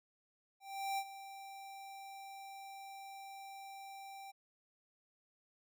square tone with ADSR envelope, 784 Hz, G5, in tune, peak -35 dBFS, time 0.6-4.32 s, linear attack 380 ms, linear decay 58 ms, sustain -14 dB, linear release 18 ms, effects none

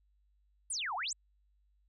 sine exponential two-way sweep, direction down then up, 10160 to 698 to 8310 Hz, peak -34 dBFS, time 0.7-1.13 s, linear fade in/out 5 ms, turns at 0.95 s, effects added 50 Hz sine -68 dBFS peak until 1.88 s

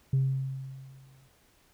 sine tone with exponential decay, 133.6 Hz, C3, 36 cents sharp, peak -19 dBFS, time 0.13-1.28 s, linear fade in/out 5 ms, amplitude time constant 250 ms, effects tanh soft clip ceiling -19 dBFS + pink hiss -64 dBFS RMS until 1.73 s

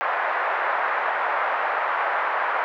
pink band-pass noise, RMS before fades -24 dBFS, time 0.01-2.64 s, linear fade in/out 0 ms, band 670 to 1800 Hz, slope 24 dB/octave, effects none

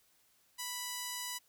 5% pulse tone, 987 Hz, B5, 1 cent flat, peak -26 dBFS, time 0.58-1.39 s, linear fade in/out 20 ms, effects white hiss -70 dBFS RMS until 1.48 s

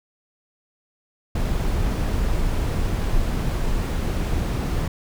brown noise, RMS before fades -22 dBFS, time 1.35-4.88 s, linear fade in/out 5 ms, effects none

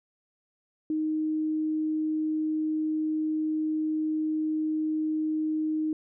sine tone, 311.1 Hz, D#4, in tune, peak -25 dBFS, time 0.9-5.93 s, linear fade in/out 2 ms, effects none

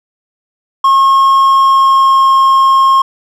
triangle tone with pitch glide, 1082 to 1073.9 Hz, C#6 to C6, -42 to +45 cents, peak -3 dBFS, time 0.84-3.02 s, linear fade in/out 5 ms, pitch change -13 cents, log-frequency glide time 1.44-2.35 s, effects none

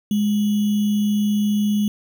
sine tone with sample-and-hold, 207.7 Hz, G#3, in tune, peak -16 dBFS, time 0.11-1.88 s, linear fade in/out 2 ms, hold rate 3150 Hz, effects none

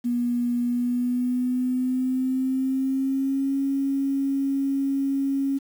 sine tone with pitch glide, 241.4 to 274.1 Hz, B3 to C#4, -39 to -19 cents, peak -21 dBFS, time 0.04-5.59 s, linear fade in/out 20 ms, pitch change +220 cents, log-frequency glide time 0.62-3.58 s, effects 8-bit

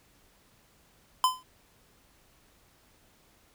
square tone with exponential decay, 1021 Hz, C6, 43 cents flat, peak -18 dBFS, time 1.24-1.43 s, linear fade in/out 1 ms, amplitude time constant 41 ms, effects pink hiss -63 dBFS RMS until 3.54 s

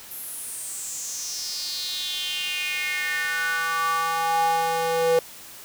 square tone with high-pass filter sweep, 164.81 Hz, E3, in tune, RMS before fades -26 dBFS, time 0.11-5.19 s, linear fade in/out 2 ms, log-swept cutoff 12000 to 510 Hz, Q 5.2, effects white hiss -43 dBFS RMS until 5.64 s

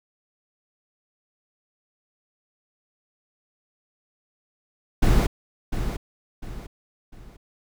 brown noise with echo, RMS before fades -17 dBFS, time 5.02-5.27 s, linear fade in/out 10 ms, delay 700 ms, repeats 3, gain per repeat -9 dB, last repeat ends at 7.37 s, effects none

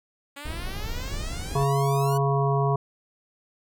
5% pulse exponential sweep, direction up, 277.2 to 1497 Hz, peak -26 dBFS, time 0.36-2.18 s, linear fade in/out 10 ms
brown noise, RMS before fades -32 dBFS, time 0.45-1.64 s, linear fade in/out 5 ms
harmonic tone, 138.59 Hz, C#3, in tune, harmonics 1 / 3 / 5 / 7 / 8, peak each -22 / -27 / -29 / -30 / -31 dBFS, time 1.55-2.76 s, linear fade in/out 5 ms
effects none

